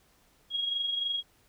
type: tone with amplitude modulation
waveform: sine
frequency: 3292 Hz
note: G#7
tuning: 16 cents flat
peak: -26 dBFS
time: 0.5-1.23 s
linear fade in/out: 50 ms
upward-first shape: sine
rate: 23.4 Hz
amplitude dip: 50%
effects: pink hiss -65 dBFS RMS until 1.48 s